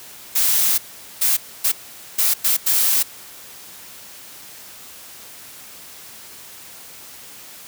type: noise bursts at uneven times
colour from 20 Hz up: blue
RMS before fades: -17 dBFS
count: 6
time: 0.35-0.78 / 1.21-1.37 / 1.64-1.72 / 2.18-2.34 / 2.44-2.57 / 2.66-3.03 s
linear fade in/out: 10 ms
effects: white hiss -40 dBFS RMS until 7.67 s + high-pass 60 Hz 12 dB/octave